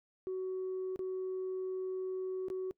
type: tone with dropouts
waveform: sine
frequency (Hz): 374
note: F#4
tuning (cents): +19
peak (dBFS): -33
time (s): 0.27-2.71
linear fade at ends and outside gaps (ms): 0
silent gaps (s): 0.96-0.992 / 2.484-2.501
effects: noise-tail reverb RT60 0.1 s tail -23 dB re dry + tanh soft clip ceiling -32 dBFS